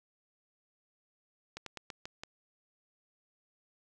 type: slowing click train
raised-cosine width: 0.2 ms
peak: -24 dBFS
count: 6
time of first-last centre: 1.57-2.235 s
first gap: 93 ms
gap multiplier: 1.18
effects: none